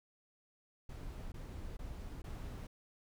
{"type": "noise bursts", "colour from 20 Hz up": "brown", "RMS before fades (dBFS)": -45, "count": 4, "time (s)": [0.89, 2.67], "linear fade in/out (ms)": 5, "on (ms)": 430, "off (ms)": 20, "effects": []}